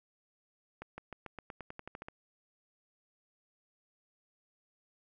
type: accelerating click train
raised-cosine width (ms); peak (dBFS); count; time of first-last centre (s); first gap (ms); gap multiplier
0.5; -28; 13; 0.82-2.085; 160; 0.92
effects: none